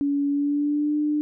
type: tone with pitch glide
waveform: sine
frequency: 283.8 to 298.8 Hz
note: C#4 to D4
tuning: +41 to +30 cents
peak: -20 dBFS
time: 0.01-1.21 s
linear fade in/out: 0 ms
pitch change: +89 cents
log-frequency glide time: 0.29-0.95 s
effects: none